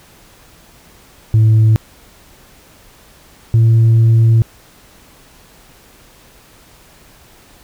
sine tone pair in turn, 110 / 113.62 Hz, A2 / A#2, 0 / -44 cents, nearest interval minor second, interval 56 cents, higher second, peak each -4 / -4 dBFS, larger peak neither, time 1.34-1.76 / 3.54-4.42 s, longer second, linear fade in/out 0 ms, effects tanh soft clip ceiling -5 dBFS + pink hiss -45 dBFS RMS until 7.63 s

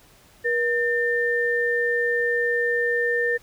sine tone pair together, 478.3 / 1800 Hz, A#4 / A6, +44 / +39 cents, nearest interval octave + major seventh, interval 2295 cents, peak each -23 / -22 dBFS, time 0.44-3.38 s, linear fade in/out 20 ms, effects pink hiss -54 dBFS RMS until 3.42 s

